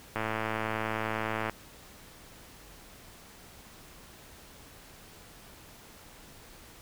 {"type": "click train", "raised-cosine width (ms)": 0.5, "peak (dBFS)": -16, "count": 148, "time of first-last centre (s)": [0.16, 1.496], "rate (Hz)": 110, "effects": ["pink hiss -52 dBFS RMS until 6.81 s"]}